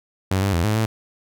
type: tone with pitch steps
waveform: sawtooth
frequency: 94.9 / 98.9 / 84.5 / 107.1 / 110.7 Hz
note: F#2 / G2 / E2 / A2 / A2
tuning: +44 / +16 / +43 / -46 / +11 cents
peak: -14 dBFS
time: 0.31-0.86 s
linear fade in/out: 5 ms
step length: 110 ms
effects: none